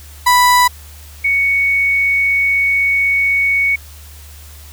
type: tone pair in turn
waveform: 35% pulse / sine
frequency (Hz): 987.8 / 2226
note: B5 / C#7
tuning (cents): 0 / +7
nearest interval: octave + major second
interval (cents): 1407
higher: second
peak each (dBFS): -6 / -11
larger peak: first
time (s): 0.26-0.68 / 1.24-3.76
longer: second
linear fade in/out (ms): 10
effects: added 74 Hz sine -35 dBFS peak until 4.72 s + white hiss -41 dBFS RMS until 4.72 s